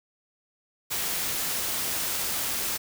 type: noise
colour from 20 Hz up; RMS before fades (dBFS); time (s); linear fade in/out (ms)
white; -29; 0.9-2.78; 20
effects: none